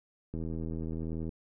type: click train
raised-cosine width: 3 ms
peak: -25 dBFS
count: 78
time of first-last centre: 0.34-1.292 s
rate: 80.9 Hz
effects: none